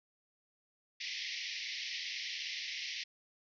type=band-pass noise; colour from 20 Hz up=pink; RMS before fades=-41 dBFS; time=1-3.04 s; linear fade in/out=10 ms; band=1900 to 5800 Hz; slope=96 dB/octave; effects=none